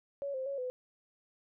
sine tone with pitch steps, 561 / 523 / 555 / 504 Hz, C#5 / C5 / C#5 / B4, +21 / -1 / +2 / +35 cents, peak -34 dBFS, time 0.22-0.7 s, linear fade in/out 0 ms, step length 120 ms, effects none

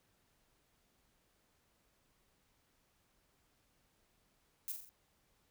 violet noise with echo, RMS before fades -40 dBFS, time 4.68-4.72 s, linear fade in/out 0 ms, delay 43 ms, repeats 4, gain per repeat -5 dB, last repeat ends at 4.892 s, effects pink hiss -75 dBFS RMS until 5.5 s

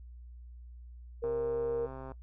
sine tone, 468.2 Hz, A#4, 8 cents sharp, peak -29 dBFS, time 1.22-1.87 s, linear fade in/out 20 ms
click train, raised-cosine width 1 ms, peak -31 dBFS, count 117, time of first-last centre 1.24-2.119 s, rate 132 Hz
effects noise-tail reverb RT60 0.1 s tail -20 dB re dry + added 60 Hz sine -46 dBFS peak until 2.22 s

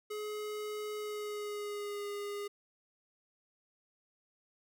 square tone with pitch glide, 422.4 to 408.5 Hz, G#4 to G#4, +29 to -29 cents, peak -38 dBFS, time 0.1-2.48 s, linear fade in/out 10 ms, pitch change -58 cents, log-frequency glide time 0.97-2.08 s, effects none

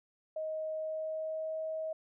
sine tone with pitch glide, 628 to 634.9 Hz, D#5 to D#5, +16 to +35 cents, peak -34 dBFS, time 0.36-1.93 s, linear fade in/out 5 ms, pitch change +19 cents, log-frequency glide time 0.75-1.58 s, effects none

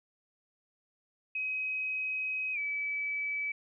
sine tone with pitch glide, 2533 to 2296 Hz, D#7 to D7, +30 to -40 cents, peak -31 dBFS, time 1.35-3.52 s, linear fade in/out 5 ms, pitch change -170 cents, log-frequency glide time 2.53-2.58 s, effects none

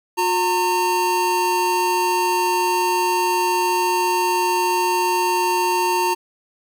square tone pair together, 359.9 / 914.3 Hz, F#4 / A#5, -48 / -34 cents, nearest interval octave + major third, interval 1614 cents, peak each -23 / -19 dBFS, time 0.17-6.15 s, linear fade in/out 20 ms, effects none

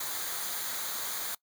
white noise with comb filter, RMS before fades -35 dBFS, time 0-1.35 s, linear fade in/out 5 ms, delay 0.37 ms, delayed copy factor -0.6, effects noise-tail reverb RT60 0.1 s tail -22 dB re dry

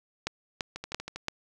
two click trains, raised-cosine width 0.2 ms, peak -20 / -12 dBFS, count 6 / 4, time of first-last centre 0.76-1.16 / 0.27-1.284 s, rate 12.5 / 2.96 Hz, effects none

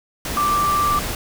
sine tone in noise, 1174.7 Hz, D6, in tune, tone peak -16 dBFS, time 0.37-0.99 s, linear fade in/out 2 ms, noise pink, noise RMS -26 dBFS, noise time 0.25-1.15 s, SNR +7 dB, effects none

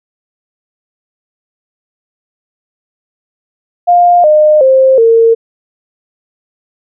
sine tone with pitch steps, 704 / 609.3 / 527.4 / 456.5 Hz, F5 / D#5 / C5 / A#4, +14 / -36 / +14 / -36 cents, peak -3 dBFS, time 3.87-5.35 s, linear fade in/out 20 ms, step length 370 ms, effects none

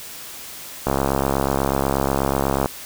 click train, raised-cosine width 1 ms, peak -5 dBFS, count 123, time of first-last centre 0.87-2.659 s, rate 68.2 Hz, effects white hiss -36 dBFS RMS until 2.85 s

